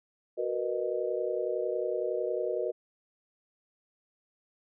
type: chord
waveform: sine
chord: B major seventh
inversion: second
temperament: just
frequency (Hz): 370.4 / 463 / 493.9 / 617.4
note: F#4 / A#4 / B4 / D#5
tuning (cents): +2 / -12 / 0 / -14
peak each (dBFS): -34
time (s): 0.37-2.72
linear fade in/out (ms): 20
effects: none